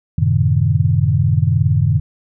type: chord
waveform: sine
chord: F# diminished seventh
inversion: none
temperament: equal with one note detuned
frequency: 92.5 / 110 / 130.81 / 153.16 Hz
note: F#2 / A2 / C3 / Eb3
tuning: 0 / 0 / 0 / -27 cents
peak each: -17 dBFS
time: 0.18-2 s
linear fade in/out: 5 ms
effects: none